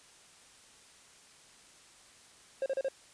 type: tone bursts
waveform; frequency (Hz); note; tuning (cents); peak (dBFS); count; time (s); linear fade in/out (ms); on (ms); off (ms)
triangle; 537; C5; +45; -27; 4; 2.62-2.885; 2; 40; 35
effects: white hiss -58 dBFS RMS until 3.13 s + resampled to 22050 Hz